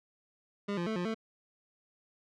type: tone with pitch steps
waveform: 25% pulse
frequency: 202.3 / 173 / 220 / 176.9 / 222.4 Hz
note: G#3 / F3 / A3 / F3 / A3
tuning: -45 / -16 / 0 / +23 / +19 cents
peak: -28 dBFS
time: 0.68-1.145 s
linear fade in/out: 10 ms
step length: 93 ms
effects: low-pass 4000 Hz 12 dB/octave